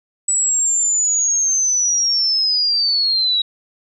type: linear sweep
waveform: sine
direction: down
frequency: 7902 to 3841 Hz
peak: -14 dBFS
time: 0.28-3.42 s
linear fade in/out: 5 ms
effects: none